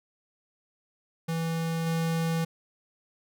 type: tone with level steps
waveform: square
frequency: 164.4 Hz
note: E3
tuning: 4 cents flat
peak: -28 / -26 dBFS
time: 1.28-2.45 s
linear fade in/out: 10 ms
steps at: 1.86 s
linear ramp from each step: 10 ms
effects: none